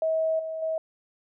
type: tone with level steps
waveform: sine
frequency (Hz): 641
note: E5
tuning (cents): -49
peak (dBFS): -22 / -30 / -25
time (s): 0.02-0.78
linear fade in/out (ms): 2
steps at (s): 0.39 / 0.62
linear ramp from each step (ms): 5
effects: none